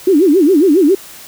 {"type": "tone with vibrato", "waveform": "sine", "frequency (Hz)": 334.2, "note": "E4", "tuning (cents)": 24, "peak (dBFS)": -6, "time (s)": [0.07, 0.95], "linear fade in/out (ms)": 5, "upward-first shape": "sine", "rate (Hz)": 7.3, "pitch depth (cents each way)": 290, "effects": ["white hiss -35 dBFS RMS until 1.27 s"]}